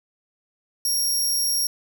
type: tone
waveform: 20% pulse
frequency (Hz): 5588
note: F8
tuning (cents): 0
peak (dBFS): -15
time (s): 0.85-1.67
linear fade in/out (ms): 2
effects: none